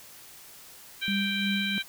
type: harmonic tone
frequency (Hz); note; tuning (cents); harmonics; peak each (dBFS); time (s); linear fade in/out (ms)
784; G5; 0; 2 / 3 / 4 / 5; -34 / -32 / -34 / -34; 1.01-1.83; 20
type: tone with tremolo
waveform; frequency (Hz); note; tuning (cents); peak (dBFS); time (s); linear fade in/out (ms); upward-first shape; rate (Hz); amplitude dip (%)
sine; 199; G3; +26; -26; 1.08-1.78; 0; sine; 2.9; 50
effects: white hiss -49 dBFS RMS until 1.88 s